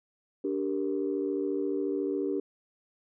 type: chord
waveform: sine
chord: G minor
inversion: second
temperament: equal with one note detuned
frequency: 290.8 / 392 / 466.2 Hz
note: D4 / G4 / Bb4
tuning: -17 / 0 / 0 cents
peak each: -31 / -30 / -35 dBFS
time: 0.44-2.4 s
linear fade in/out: 5 ms
effects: tanh soft clip ceiling -18 dBFS